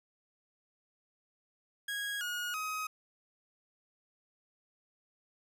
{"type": "tone with pitch steps", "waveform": "30% pulse", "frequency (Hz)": [1647, 1442.1, 1262.7], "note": ["G#6", "F#6", "D#6"], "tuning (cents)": [-15, -45, 25], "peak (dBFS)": -32, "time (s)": [1.88, 2.87], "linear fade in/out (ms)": 5, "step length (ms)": 330, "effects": []}